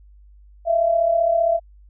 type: tone pair together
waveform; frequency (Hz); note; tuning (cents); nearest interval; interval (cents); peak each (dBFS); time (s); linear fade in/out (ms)
sine; 640 / 675.3; D#5 / E5; +49 / +42; minor second; 93; -22 / -16; 0.65-1.6; 50
effects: added 50 Hz sine -45 dBFS peak until 1.89 s